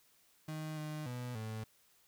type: tone with pitch steps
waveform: 35% pulse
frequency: 155.6 / 153 / 123.7 / 109.9 Hz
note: D#3 / D#3 / B2 / A2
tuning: 0 / -29 / +3 / -2 cents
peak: -38 dBFS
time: 0.48-1.64 s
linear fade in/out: 5 ms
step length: 290 ms
effects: white hiss -69 dBFS RMS until 2.07 s